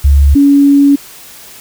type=tone pair in turn; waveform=sine; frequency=70.5 / 282 Hz; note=C#2 / C#4; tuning=+30 / +30 cents; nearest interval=2 octaves; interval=2400 cents; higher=second; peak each=-3 dBFS; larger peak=neither; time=0.04-0.35 / 0.35-0.96 s; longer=second; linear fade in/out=10 ms; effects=white hiss -34 dBFS RMS until 1.6 s